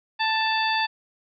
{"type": "harmonic tone with a mistuned harmonic", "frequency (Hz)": 882, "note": "A5", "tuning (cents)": 4, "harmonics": [1, 2, 3, 4, 5], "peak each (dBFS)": [-24, -27, -29, -30, -31], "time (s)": [0.19, 0.87], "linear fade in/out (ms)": 20, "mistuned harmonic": 5, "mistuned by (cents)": 62, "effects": []}